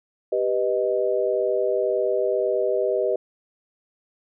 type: chord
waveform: sine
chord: G augmented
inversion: none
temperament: equal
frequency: 392 / 493.9 / 622.3 Hz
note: G4 / B4 / D#5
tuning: 0 / 0 / 0 cents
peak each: -24 dBFS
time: 0.32-3.16 s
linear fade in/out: 5 ms
effects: none